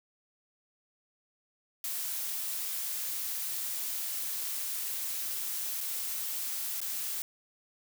blue noise with dropouts, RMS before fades -35 dBFS, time 1.84-7.22 s, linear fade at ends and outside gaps 1 ms, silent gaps 5.806-5.81 / 6.804-6.815 s, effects none

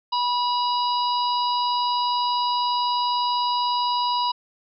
harmonic tone with a mistuned harmonic, 978 Hz, B5, 17 cents flat, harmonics 1 / 3 / 4 / 5, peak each -21 / -32 / -30 / -31 dBFS, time 0.12-4.32 s, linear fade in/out 10 ms, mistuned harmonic 3, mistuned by -22 cents, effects none

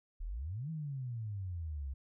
sine exponential two-way sweep, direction up then down, 34.62 to 164 to 65 Hz, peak -37 dBFS, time 0.2-1.94 s, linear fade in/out 10 ms, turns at 0.7 s, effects none

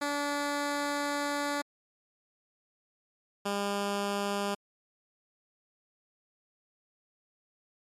10% pulse tone pair in turn, 288.3 / 201.5 Hz, D4 / G3, -32 / +48 cents, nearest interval tritone, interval 620 cents, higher first, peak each -21 dBFS, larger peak neither, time 0.01-1.62 / 3.45-4.55 s, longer first, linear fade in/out 10 ms, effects low-pass 11000 Hz 12 dB/octave + MP3 96 kbps

